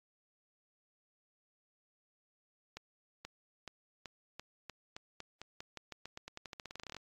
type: accelerating click train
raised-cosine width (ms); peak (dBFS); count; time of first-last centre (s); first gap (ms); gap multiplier
0.2; -27; 29; 2.77-6.967; 480; 0.89
effects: AAC 32 kbps